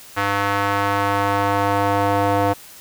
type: tone with band-pass filter sweep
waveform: square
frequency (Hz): 100.4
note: G2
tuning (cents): +42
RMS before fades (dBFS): -19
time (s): 0.16-2.54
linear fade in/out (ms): 20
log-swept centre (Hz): 1400 to 720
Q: 1.4
effects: white hiss -42 dBFS RMS until 2.8 s